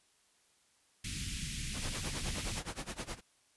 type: band-stop noise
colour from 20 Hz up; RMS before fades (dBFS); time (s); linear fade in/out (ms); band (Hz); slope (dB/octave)
pink; -39; 1.04-2.6; 5; 230 to 2100; 24
type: noise with tremolo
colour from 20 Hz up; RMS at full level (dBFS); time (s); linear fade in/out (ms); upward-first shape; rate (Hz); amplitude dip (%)
pink; -39; 1.73-3.21; 50; sine; 9.6; 90
effects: white hiss -70 dBFS RMS until 3.56 s + resampled to 24000 Hz